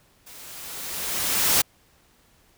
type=noise with level ramp; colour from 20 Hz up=white; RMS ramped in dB=-45 to -18 dBFS; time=0.26-1.62 s; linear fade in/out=10 ms; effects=pink hiss -60 dBFS RMS until 2.57 s